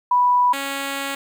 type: tone pair in turn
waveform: sine / 5% pulse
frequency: 985 / 276.4 Hz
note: B5 / C#4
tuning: -5 / -5 cents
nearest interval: octave + minor seventh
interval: 2200 cents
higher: first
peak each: -13 dBFS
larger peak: neither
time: 0.11-0.53 / 0.53-1.15 s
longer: second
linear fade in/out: 5 ms
effects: 9-bit